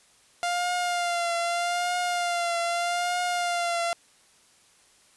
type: tone with vibrato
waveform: sawtooth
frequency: 698.5 Hz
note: F5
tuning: in tune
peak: -21 dBFS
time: 0.43-3.93 s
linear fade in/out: 0 ms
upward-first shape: triangle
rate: 0.81 Hz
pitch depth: 42 cents each way
effects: white hiss -59 dBFS RMS until 5.16 s + resampled to 24000 Hz